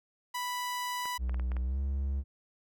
sawtooth tone, 987.8 Hz, B5, in tune, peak -29 dBFS, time 0.34-1.18 s, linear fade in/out 10 ms
clicks, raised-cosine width 0.5 ms, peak -29 dBFS, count 6, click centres 1.056 / 1.295 / 1.344 / 1.397 / 1.518 / 1.567 s
triangle tone with pitch glide, 62.1 to 68.51 Hz, B1 to C#2, +10 to -20 cents, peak -27 dBFS, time 1.18-2.24 s, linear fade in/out 50 ms, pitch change +170 cents, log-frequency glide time 1.62-1.79 s
effects none

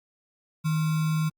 sine tone with sample-and-hold, 157.7 Hz, D#3, 24 cents sharp, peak -22 dBFS, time 0.64-1.3 s, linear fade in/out 20 ms, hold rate 1225 Hz, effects Opus 48 kbps

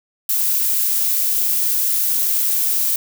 violet noise, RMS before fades -18 dBFS, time 0.29-2.96 s, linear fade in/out 2 ms, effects none

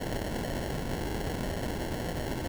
pink noise with sample-and-hold, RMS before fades -33 dBFS, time 0-2.48 s, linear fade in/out 5 ms, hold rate 1225 Hz, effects none

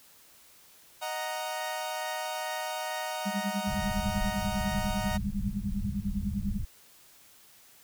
sawtooth chord, D# minor, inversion none, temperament equal, 622.3 / 740 / 932.3 Hz, D#5 / F#5 / A#5, 0 / 0 / 0 cents, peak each -33 dBFS, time 1.01-5.18 s, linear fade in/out 20 ms
sine tone with tremolo, 200 Hz, G3, 35 cents sharp, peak -27 dBFS, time 3.25-6.59 s, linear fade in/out 20 ms, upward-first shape sine, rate 10 Hz, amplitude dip 100%
pink low-pass noise, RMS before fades -34 dBFS, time 3.67-6.65 s, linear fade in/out 10 ms, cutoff 150 Hz, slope 24 dB/octave
effects white hiss -57 dBFS RMS until 7.83 s

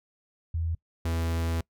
sine / 45% pulse tone pair in turn, 82.41 / 82.83 Hz, E2 / E2, 0 / +9 cents, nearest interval unison, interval 9 cents, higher second, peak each -26 dBFS, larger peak neither, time 0.54-0.75 / 1.05-1.61 s, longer second, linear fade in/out 5 ms, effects noise-tail reverb RT60 0.1 s tail -24 dB re dry

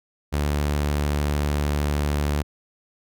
sawtooth tone, 73.2 Hz, D2, 5 cents flat, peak -17 dBFS, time 0.32-2.43 s, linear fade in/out 20 ms, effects none

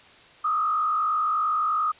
sine tone with frequency modulation, 1243 Hz, D#6, 2 cents flat, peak -21 dBFS, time 0.44-1.92 s, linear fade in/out 10 ms, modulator 51.4 Hz, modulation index 0.87, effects white hiss -51 dBFS RMS until 1.99 s + resampled to 8000 Hz

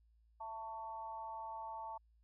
sine tone with amplitude modulation, 891 Hz, A5, 22 cents sharp, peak -39 dBFS, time 0.4-1.98 s, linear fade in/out 10 ms, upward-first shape sine, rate 226 Hz, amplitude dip 85%, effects added 56 Hz sine -67 dBFS peak until 2.23 s

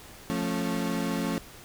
35% pulse chord, F augmented, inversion none, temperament equal with one note detuned, 174.61 / 220 / 273.7 Hz, F3 / A3 / C#4, 0 / 0 / -22 cents, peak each -30 dBFS, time 0.3-1.38 s, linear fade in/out 0 ms, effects pink hiss -48 dBFS RMS until 1.64 s

